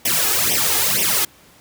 white noise with flanger, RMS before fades -18 dBFS, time 0.05-1.25 s, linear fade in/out 5 ms, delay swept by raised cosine 0.34 to 2.44 ms, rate 2.1 Hz, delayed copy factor +1, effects pink hiss -49 dBFS RMS until 1.6 s + high-pass 80 Hz 12 dB/octave

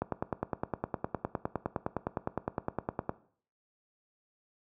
click train, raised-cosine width 1 ms, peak -16 dBFS, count 31, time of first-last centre 0.02-3.094 s, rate 9.76 Hz, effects noise-tail reverb RT60 0.5 s tail -17 dB re dry + high-pass 80 Hz 12 dB/octave

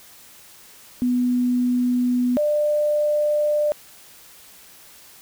sine tone pair in turn, 247.2 / 596.2 Hz, B3 / D5, +2 / +26 cents, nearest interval octave + minor third, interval 1524 cents, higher second, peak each -17 dBFS, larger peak neither, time 1.02-2.37 / 2.37-3.72 s, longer neither, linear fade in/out 0 ms, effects white hiss -47 dBFS RMS until 5.21 s

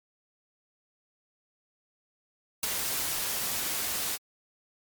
white noise with ADSR envelope, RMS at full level -28 dBFS, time 2.63-4.18 s, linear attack 3 ms, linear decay 23 ms, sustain -3 dB, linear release 38 ms, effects MP3 96 kbps

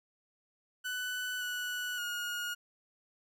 30% pulse tone with pitch steps, 1494 / 1476 / 1435 Hz, F#6 / F#6 / F6, +16 / -5 / +47 cents, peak -32 dBFS, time 0.84-2.55 s, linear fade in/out 20 ms, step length 570 ms, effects none

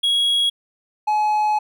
triangle tone pair in turn, 3317 / 848.6 Hz, G#7 / G#5, -3 / +37 cents, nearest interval 2 octaves, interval 2360 cents, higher first, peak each -14 dBFS, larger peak neither, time 0.03-0.5 / 1.07-1.59 s, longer second, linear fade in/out 10 ms, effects none

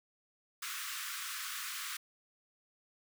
pink high-pass noise, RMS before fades -41 dBFS, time 0.62-1.97 s, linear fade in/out 5 ms, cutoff 1100 Hz, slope 96 dB/octave, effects none

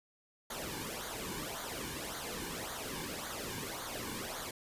pink noise with flanger, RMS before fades -41 dBFS, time 0.5-4.51 s, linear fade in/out 5 ms, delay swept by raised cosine 0.37 to 1.57 ms, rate 1.8 Hz, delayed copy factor -0.7, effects resampled to 32000 Hz

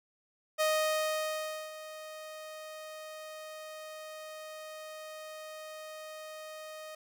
sawtooth tone with ADSR envelope, 622.3 Hz, D#5, in tune, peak -22 dBFS, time 0.58-6.95 s, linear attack 28 ms, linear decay 1100 ms, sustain -17 dB, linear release 4 ms, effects none

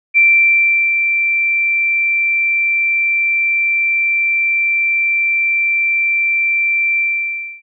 sine tone with ADSR envelope, 2349 Hz, D7, in tune, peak -6 dBFS, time 0.14-7.62 s, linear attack 33 ms, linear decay 750 ms, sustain -6 dB, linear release 630 ms, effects none

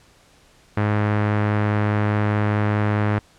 sawtooth tone with low-pass filter, 104.8 Hz, G#2, 16 cents sharp, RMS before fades -20 dBFS, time 0.77-3.19 s, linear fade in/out 5 ms, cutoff 1800 Hz, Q 1.5, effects pink hiss -54 dBFS RMS until 3.38 s + low-pass 9000 Hz 12 dB/octave

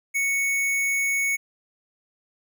square tone, 2218 Hz, C#7, in tune, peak -22 dBFS, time 0.14-1.37 s, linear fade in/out 20 ms, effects none

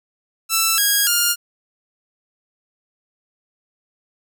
5% pulse tone with pitch steps, 1328 / 1640 / 1411 Hz, E6 / G#6 / F6, +12 / -22 / +17 cents, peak -4 dBFS, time 0.49-1.36 s, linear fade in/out 50 ms, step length 290 ms, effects none

